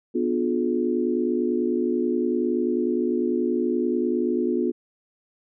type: chord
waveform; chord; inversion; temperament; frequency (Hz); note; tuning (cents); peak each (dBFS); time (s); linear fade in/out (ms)
sine; B diminished seventh; none; just; 246.9 / 296.3 / 355.6 / 426.7; B3 / D4 / F4 / Ab4; 0 / +15 / +31 / +47; -25 / -29 / -24 / -29; 0.14-4.72; 20
effects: none